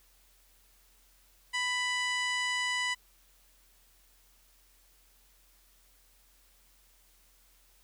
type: harmonic tone with a mistuned harmonic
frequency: 991 Hz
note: B5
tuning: 6 cents sharp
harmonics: 1 / 2 / 3 / 4 / 5 / 6 / 7 / 8 / 9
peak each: -37 / -31 / -36 / -44 / -43 / -50 / -45 / -47 / -48 dBFS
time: 1.53-2.95 s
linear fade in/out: 20 ms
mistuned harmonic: 9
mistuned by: +25 cents
effects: added 43 Hz sine -65 dBFS peak until 7.83 s + white hiss -65 dBFS RMS until 7.83 s